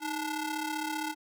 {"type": "ring-modulated tone", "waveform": "sawtooth", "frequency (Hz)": 587.3, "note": "D5", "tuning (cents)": 0, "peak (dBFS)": -25, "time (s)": [0, 1.15], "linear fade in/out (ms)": 50, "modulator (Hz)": 276, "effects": []}